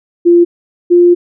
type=tone pair in turn; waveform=sine; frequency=345.6 / 350.4 Hz; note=F4 / F4; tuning=-18 / +6 cents; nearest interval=unison; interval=24 cents; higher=second; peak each=-3 dBFS; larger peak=neither; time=0.25-0.45 / 0.9-1.15 s; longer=second; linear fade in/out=20 ms; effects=none